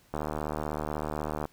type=click train; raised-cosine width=1 ms; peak=-18 dBFS; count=101; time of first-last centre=0.14-1.454 s; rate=76.1 Hz; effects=pink hiss -62 dBFS RMS until 1.52 s